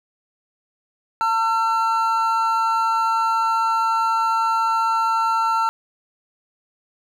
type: tone pair together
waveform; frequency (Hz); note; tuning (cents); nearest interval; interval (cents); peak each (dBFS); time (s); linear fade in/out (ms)
triangle; 902.4 / 1352; A5 / E6; +44 / +43; perfect fifth; 699; -18; 1.21-5.69; 0
effects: none